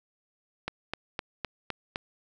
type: click train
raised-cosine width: 0.3 ms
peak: -15 dBFS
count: 6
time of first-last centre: 0.68-1.959 s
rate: 3.91 Hz
effects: none